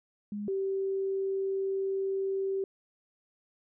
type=tone pair in turn; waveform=sine; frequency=206.4 / 387.6 Hz; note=G#3 / G4; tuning=-10 / -20 cents; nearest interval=major seventh; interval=1090 cents; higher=second; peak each=-33 / -28 dBFS; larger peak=second; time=0.32-0.48 / 0.48-2.64 s; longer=second; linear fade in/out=2 ms; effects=none